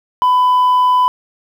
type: tone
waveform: sine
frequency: 1000 Hz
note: B5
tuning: 21 cents sharp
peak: -6 dBFS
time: 0.22-1.08 s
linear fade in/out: 0 ms
effects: tanh soft clip ceiling -8 dBFS + 7-bit